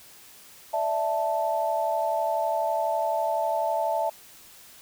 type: chord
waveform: sine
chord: D suspended second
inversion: none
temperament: equal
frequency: 587.3 / 659.3 / 880 Hz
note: D5 / E5 / A5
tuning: 0 / 0 / 0 cents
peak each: -31 / -26 / -27 dBFS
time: 0.73-4.1 s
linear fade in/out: 10 ms
effects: white hiss -50 dBFS RMS until 4.81 s